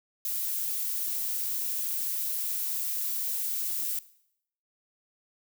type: noise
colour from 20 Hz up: violet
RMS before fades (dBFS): -31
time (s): 0.25-3.99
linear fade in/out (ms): 2
effects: noise-tail reverb RT60 0.7 s tail -18 dB re dry